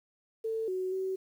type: tone with pitch steps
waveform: sine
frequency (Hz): 446.3 / 372.1 / 379.1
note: A4 / F#4 / F#4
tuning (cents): +25 / +10 / +42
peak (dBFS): -30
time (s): 0.44-1.16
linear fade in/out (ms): 10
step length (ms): 240
effects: 10-bit